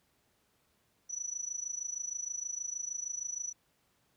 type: tone with amplitude modulation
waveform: sine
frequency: 5920 Hz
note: F#8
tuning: in tune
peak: -32 dBFS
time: 1.09-3.53 s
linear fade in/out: 20 ms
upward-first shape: sine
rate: 26.4 Hz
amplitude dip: 85%
effects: pink hiss -73 dBFS RMS until 4.16 s + high-pass 60 Hz 12 dB/octave